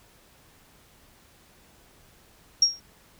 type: tone with exponential decay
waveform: sine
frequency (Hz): 5588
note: F8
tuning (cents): 0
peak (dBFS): -12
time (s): 2.62-2.8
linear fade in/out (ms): 5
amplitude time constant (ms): 39
effects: pink hiss -57 dBFS RMS until 3.19 s